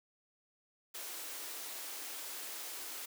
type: high-pass noise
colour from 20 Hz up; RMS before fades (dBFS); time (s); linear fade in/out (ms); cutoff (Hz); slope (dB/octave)
white; -44; 0.94-3.06; 10; 270; 48
effects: none